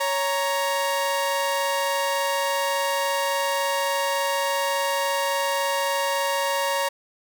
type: tone pair together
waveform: sawtooth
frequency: 556 / 934.5 Hz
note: C#5 / A#5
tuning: +5 / +4 cents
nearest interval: major sixth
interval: 899 cents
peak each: -21 dBFS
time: 0-6.89 s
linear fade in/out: 10 ms
effects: none